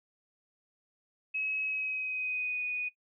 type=tone with pitch glide; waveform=sine; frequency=2562 to 2478 Hz; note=E7 to D#7; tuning=-50 to -8 cents; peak=-31 dBFS; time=1.34-2.89 s; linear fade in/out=10 ms; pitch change=-58 cents; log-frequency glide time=1.63-2.64 s; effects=noise-tail reverb RT60 0.1 s tail -17 dB re dry